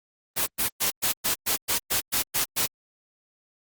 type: noise bursts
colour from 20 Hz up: white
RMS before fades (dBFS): -24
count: 11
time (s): 0.36-2.67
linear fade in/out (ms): 20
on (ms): 110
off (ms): 110
effects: Opus 32 kbps